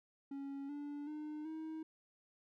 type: tone with pitch steps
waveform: triangle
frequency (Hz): 277.2 / 289.8 / 303 / 316.8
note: C#4 / D4 / D#4 / D#4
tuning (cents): 0 / -23 / -46 / +31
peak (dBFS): -40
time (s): 0.31-1.83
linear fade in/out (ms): 5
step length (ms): 380
effects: none